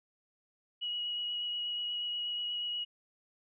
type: tone with vibrato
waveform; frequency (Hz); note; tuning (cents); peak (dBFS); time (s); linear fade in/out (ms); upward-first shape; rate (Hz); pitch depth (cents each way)
sine; 2910; F#7; -29; -33; 0.81-2.85; 20; sine; 8.3; 10
effects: none